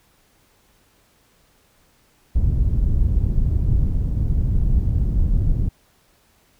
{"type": "low-pass noise", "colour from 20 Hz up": "pink", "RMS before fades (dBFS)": -18, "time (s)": [2.35, 5.69], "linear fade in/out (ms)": 10, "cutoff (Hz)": 110, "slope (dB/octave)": 12, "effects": ["pink hiss -59 dBFS RMS until 6.59 s"]}